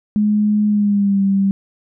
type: tone with pitch glide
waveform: sine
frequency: 210 to 195.94 Hz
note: G#3 to G3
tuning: +19 to -1 cents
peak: -12 dBFS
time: 0.16-1.51 s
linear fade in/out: 0 ms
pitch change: -120 cents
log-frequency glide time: 0.67-1.22 s
effects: none